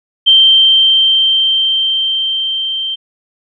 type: tone with level ramp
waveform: sine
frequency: 3136 Hz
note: G7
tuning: in tune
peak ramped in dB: -3 to -16 dBFS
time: 0.26-2.96 s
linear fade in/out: 20 ms
effects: none